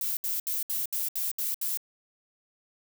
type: noise bursts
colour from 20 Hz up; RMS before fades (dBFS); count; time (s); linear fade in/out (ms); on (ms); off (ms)
violet; -30; 8; 0.01-1.773; 2; 160; 69
effects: none